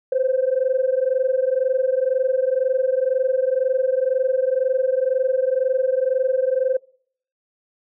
sine tone pair together, 509 / 531 Hz, C5 / C5, -48 / +25 cents, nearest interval minor second, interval 73 cents, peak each -19 dBFS, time 0.12-6.77 s, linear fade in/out 5 ms, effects noise-tail reverb RT60 0.6 s tail -26 dB re dry + tanh soft clip ceiling -11 dBFS

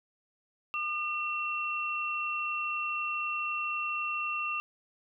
sine tone pair together, 1209.8 / 2716 Hz, D#6 / F7, -49 / -49 cents, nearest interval octave + major second, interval 1400 cents, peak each -34 / -32 dBFS, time 0.74-4.6 s, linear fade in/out 0 ms, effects none

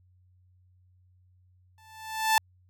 sawtooth tone with exponential growth, 880 Hz, A5, in tune, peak -14 dBFS, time 1.78-2.38 s, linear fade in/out 1 ms, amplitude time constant 130 ms, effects added 91 Hz sine -59 dBFS peak until 2.69 s

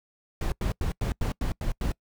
brown noise bursts, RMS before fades -27 dBFS, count 8, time 0.41-1.92 s, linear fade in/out 2 ms, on 110 ms, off 90 ms, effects noise-tail reverb RT60 0.1 s tail -24 dB re dry

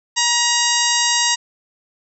harmonic tone with a mistuned harmonic, 950 Hz, A#5, 33 cents sharp, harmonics 1 / 2 / 3 / 4 / 5 / 6 / 7 / 8, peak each -23 / -23 / -23 / -23 / -23 / -23 / -23 / -23 dBFS, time 0.16-1.36 s, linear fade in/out 20 ms, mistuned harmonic 7, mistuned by -47 cents, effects none

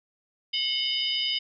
sine tone cluster, 2171 / 2889 / 3019 / 3684 / 4943 Hz, C#7 / F#7 / F#7 / A#7 / D#8, -37 / -42 / +34 / -21 / -12 cents, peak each -35 / -36 / -27 / -33 / -32 dBFS, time 0.53-1.39 s, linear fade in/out 10 ms, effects none

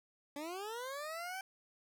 20% pulse linear sweep, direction up, 280 to 779 Hz, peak -36 dBFS, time 0.36-1.41 s, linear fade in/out 2 ms, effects none

